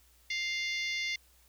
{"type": "harmonic tone with a mistuned harmonic", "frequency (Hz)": 699, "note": "F5", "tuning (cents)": 1, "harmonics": [3, 4, 5, 6, 7, 8, 9], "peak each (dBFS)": [-33, -43, -40, -43, -44, -47, -49], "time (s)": [0.3, 1.16], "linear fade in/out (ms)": 5, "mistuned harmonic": 6, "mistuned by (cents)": 58, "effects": ["added 60 Hz sine -64 dBFS peak until 1.48 s", "white hiss -65 dBFS RMS until 1.48 s"]}